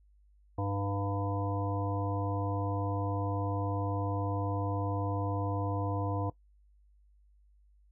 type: harmonic tone with a mistuned harmonic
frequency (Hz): 100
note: G2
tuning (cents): +35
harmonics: 1 / 3 / 5 / 7 / 9 / 10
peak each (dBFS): -32 / -37 / -39 / -40 / -42 / -42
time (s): 0.58-6.3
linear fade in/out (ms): 5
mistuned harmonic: 5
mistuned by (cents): -19
effects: noise-tail reverb RT60 0.1 s tail -19 dB re dry + added 50 Hz sine -60 dBFS peak until 7.91 s